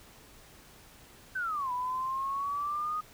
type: exponential two-way sweep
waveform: sine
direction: down then up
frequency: 1561 to 983 to 1247 Hz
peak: -30 dBFS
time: 1.35-3.01 s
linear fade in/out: 10 ms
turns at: 1.72 s
effects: pink hiss -55 dBFS RMS until 3.13 s